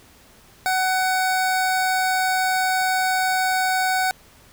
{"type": "tone", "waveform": "25% pulse", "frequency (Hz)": 749, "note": "F#5", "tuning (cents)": 21, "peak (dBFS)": -15, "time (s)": [0.66, 4.11], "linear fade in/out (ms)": 0, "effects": ["pink hiss -51 dBFS RMS until 4.52 s"]}